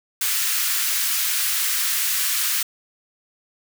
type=high-pass noise; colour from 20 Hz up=white; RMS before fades=-22 dBFS; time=0.21-2.63 s; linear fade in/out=5 ms; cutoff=1300 Hz; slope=24 dB/octave; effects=none